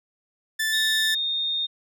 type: tone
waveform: sawtooth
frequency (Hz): 1760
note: A6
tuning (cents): 0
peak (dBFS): -19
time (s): 0.59-1.15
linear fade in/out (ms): 10
type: tone with pitch glide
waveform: sine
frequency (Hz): 3729 to 3671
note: A#7 to A#7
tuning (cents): 0 to -27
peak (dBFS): -23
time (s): 0.72-1.67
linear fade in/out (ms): 20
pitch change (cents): -27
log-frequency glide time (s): 0.88-1.24
effects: none